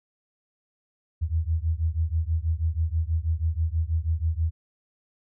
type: beating tone pair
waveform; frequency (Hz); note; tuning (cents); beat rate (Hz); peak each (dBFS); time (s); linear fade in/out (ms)
sine; 78.5 / 84.7; D#2 / E2; +16 / +48; 6.2; -25 / -26; 1.21-4.51; 20
effects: none